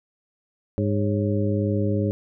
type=harmonic tone with a mistuned harmonic; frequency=102.3 Hz; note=G#2; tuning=26 cents flat; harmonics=1 / 2 / 3 / 4 / 5; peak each=-23 / -26 / -28 / -29 / -30 dBFS; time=0.78-2.11 s; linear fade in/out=0 ms; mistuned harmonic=5; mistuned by=+110 cents; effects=none